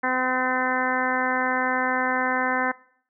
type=harmonic tone; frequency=255.8 Hz; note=C4; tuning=39 cents flat; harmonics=1 / 2 / 3 / 4 / 5 / 6 / 7 / 8; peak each=-30 / -31 / -28 / -28 / -33 / -28 / -28 / -32 dBFS; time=0.03-2.72 s; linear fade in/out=10 ms; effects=noise-tail reverb RT60 0.6 s tail -22 dB re dry